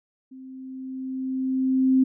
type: tone with level ramp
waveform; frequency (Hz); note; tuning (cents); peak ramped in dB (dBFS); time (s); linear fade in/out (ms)
sine; 261.6; C4; 0; -40 to -14; 0.31-2.04; 10
effects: none